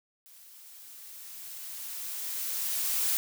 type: noise with level ramp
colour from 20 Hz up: blue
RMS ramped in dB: -54 to -27 dBFS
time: 0.26-3.17 s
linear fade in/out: 0 ms
effects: none